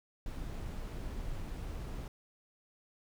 brown noise, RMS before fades -40 dBFS, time 0.26-2.08 s, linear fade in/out 2 ms, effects none

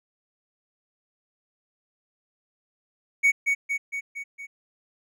triangle tone with echo, 2235 Hz, C#7, 14 cents sharp, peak -14 dBFS, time 3.23-3.32 s, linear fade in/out 20 ms, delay 230 ms, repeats 5, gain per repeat -4 dB, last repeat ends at 4.47 s, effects none

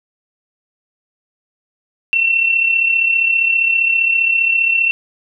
sine tone with amplitude modulation, 2704 Hz, E7, 43 cents sharp, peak -9 dBFS, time 2.13-4.91 s, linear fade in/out 0 ms, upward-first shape sine, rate 35.1 Hz, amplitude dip 55%, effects none

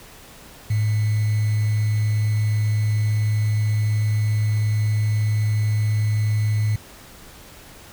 sine tone with sample-and-hold, 106.9 Hz, A2, 49 cents flat, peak -17 dBFS, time 0.7-6.76 s, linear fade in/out 5 ms, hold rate 2100 Hz, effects pink hiss -44 dBFS RMS until 7.92 s

